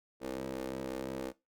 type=ring-modulated tone; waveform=20% pulse; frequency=65.41 Hz; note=C2; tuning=in tune; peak=-29 dBFS; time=0.2-1.33 s; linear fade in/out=50 ms; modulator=394 Hz; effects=noise-tail reverb RT60 0.2 s tail -17 dB re dry